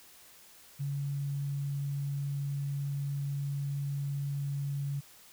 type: tone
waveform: sine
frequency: 140.8 Hz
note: C#3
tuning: 27 cents sharp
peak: -31 dBFS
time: 0.79-5.01 s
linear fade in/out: 20 ms
effects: white hiss -56 dBFS RMS until 5.32 s